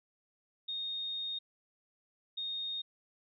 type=tone bursts at uneven times; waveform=sine; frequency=3700 Hz; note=A#7; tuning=14 cents flat; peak=-35 dBFS; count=2; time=0.68-1.39 / 2.37-2.82 s; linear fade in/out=10 ms; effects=none